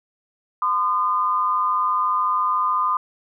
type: tone pair together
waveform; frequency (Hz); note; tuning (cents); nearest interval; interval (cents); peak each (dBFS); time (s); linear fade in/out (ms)
sine; 1025 / 1218.9; C6 / D#6; -36 / -36; minor third; 300; -21 / -20; 0.62-2.97; 2
effects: none